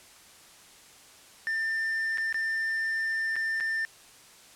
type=tone with dropouts; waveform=triangle; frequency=1793 Hz; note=A6; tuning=32 cents sharp; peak=-25 dBFS; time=1.47-3.85 s; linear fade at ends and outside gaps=0 ms; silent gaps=2.174-2.182 / 2.326-2.344 / 3.357-3.364 / 3.601-3.607 s; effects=white hiss -53 dBFS RMS until 4.55 s + low-pass 10000 Hz 12 dB/octave